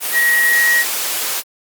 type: tone in noise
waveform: sine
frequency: 1900 Hz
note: A#6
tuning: 33 cents sharp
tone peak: -11 dBFS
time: 0.12-0.85 s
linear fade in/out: 50 ms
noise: white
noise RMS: -20 dBFS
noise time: 0-1.43 s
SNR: +6 dB
effects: high-pass 400 Hz 12 dB/octave + Opus 32 kbps